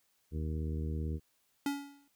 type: harmonic tone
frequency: 78 Hz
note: D#2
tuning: 5 cents sharp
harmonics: 1 / 2 / 3 / 4 / 5 / 6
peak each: -34 / -40 / -44 / -46 / -48 / -50 dBFS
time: 0.31-1.2 s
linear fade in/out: 50 ms
type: tone with exponential decay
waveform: square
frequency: 282.5 Hz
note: C#4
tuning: 33 cents sharp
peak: -29 dBFS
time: 1.66-2.08 s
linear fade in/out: 2 ms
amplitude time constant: 90 ms
effects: white hiss -74 dBFS RMS until 2.15 s